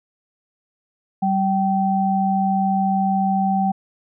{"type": "tone pair together", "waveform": "sine", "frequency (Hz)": [193.05, 773], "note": ["G3", "G5"], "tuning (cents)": [-26, -24], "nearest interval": "2 octaves", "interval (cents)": 2402, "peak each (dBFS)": -19, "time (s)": [1.22, 3.72], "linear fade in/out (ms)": 10, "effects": []}